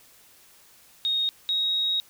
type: tone pair in turn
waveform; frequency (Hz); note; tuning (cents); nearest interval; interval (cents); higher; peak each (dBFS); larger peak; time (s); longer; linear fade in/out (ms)
sine; 3729 / 3781; A#7 / A#7; 0 / +24; unison; 24; second; -22; neither; 1.05-1.29 / 1.49-2; second; 0
effects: white hiss -55 dBFS RMS until 2.09 s